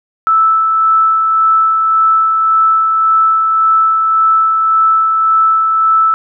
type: tone with tremolo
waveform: sine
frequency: 1315 Hz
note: E6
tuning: 5 cents flat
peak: -6 dBFS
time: 0.27-6.14 s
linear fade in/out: 0 ms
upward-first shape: sine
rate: 1.8 Hz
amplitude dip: 30%
effects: none